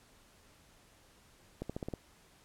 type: accelerating click train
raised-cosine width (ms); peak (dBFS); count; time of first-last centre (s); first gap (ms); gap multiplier
2; -24; 6; 1.62-1.937; 76; 0.91
effects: pink hiss -63 dBFS RMS until 2.44 s + low-pass 12000 Hz 12 dB/octave